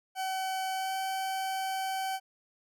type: tone with pitch glide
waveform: 40% pulse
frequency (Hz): 759 to 765.6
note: F#5 to G5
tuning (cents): +44 to -41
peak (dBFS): -30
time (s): 0.15-2.2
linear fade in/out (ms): 50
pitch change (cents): +15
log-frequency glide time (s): 0.73-0.95
effects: none